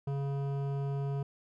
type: tone with hard clipping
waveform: sine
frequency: 139.3 Hz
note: C#3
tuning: 9 cents sharp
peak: -33 dBFS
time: 0.07-1.23 s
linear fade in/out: 5 ms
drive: 13 dB
effects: none